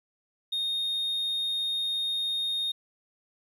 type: tone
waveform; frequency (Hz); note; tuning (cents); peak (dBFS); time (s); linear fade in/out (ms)
sine; 3697; A#7; -15; -24; 0.52-2.72; 10
effects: tanh soft clip ceiling -26 dBFS + 10-bit